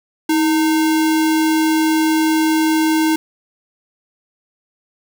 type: tone with sample-and-hold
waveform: sine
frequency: 317.4 Hz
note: D#4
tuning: 35 cents sharp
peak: -12 dBFS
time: 0.29-3.16 s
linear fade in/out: 5 ms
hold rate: 1225 Hz
effects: none